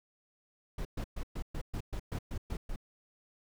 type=noise bursts; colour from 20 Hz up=brown; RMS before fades=-36 dBFS; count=11; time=0.78-2.761 s; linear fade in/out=5 ms; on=71 ms; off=120 ms; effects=none